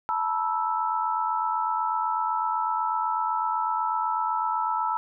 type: tone cluster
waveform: sine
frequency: 878 / 966 / 1317 Hz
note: A5 / B5 / E6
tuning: -4 / -39 / -2 cents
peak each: -28 dBFS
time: 0.09-4.97 s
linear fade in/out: 0 ms
effects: none